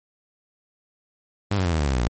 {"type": "tone with pitch steps", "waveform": "sawtooth", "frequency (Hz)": [101.2, 93.34, 86.09, 79.4, 73.23, 67.54, 62.3, 57.46], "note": ["G#2", "F#2", "F2", "D#2", "D2", "C#2", "B1", "A#1"], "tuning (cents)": [-44, 16, -24, 36, -4, -44, 16, -24], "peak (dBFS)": -16, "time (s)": [1.51, 2.078], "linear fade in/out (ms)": 5, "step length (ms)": 71, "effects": ["MP3 32 kbps"]}